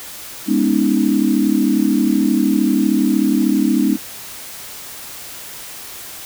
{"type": "tone cluster", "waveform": "sine", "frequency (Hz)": [205.3, 244.8, 281.4, 314.3], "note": ["G#3", "B3", "C#4", "D#4"], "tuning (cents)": [-20, -15, 26, 18], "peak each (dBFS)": -18, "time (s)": [0.46, 3.98], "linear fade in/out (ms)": 50, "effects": ["white hiss -33 dBFS RMS until 6.25 s"]}